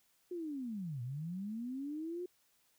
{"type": "linear two-way sweep", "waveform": "sine", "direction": "down then up", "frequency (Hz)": [364.4, 116.54, 364.4], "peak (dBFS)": -38, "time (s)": [0.31, 2.26], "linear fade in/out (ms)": 5, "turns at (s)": 1.02, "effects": ["white hiss -73 dBFS RMS until 2.78 s"]}